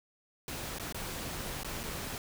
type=noise with dropouts; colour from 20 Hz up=pink; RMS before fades=-39 dBFS; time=0.48-2.18 s; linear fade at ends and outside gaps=1 ms; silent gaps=0.785-0.797 / 0.925-0.945 / 1.633-1.646 / 1.833-1.837 s; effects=none